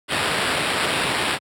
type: noise with sample-and-hold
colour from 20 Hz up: white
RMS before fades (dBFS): -22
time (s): 0.08-1.39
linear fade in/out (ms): 50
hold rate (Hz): 6300
effects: high-pass 100 Hz 12 dB/octave + low-pass 11000 Hz 12 dB/octave